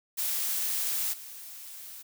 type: noise with level steps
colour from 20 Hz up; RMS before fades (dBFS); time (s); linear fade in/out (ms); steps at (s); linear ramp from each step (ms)
blue; -30 / -44; 0.17-2.03; 20; 1.12; 20
effects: none